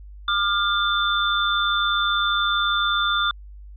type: tone cluster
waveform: sine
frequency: 1198 / 1405 / 3544 Hz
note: D6 / F6 / A7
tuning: +34 / +10 / +12 cents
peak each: -23 dBFS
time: 0.28-3.31 s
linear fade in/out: 2 ms
effects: added 50 Hz sine -38 dBFS peak until 3.76 s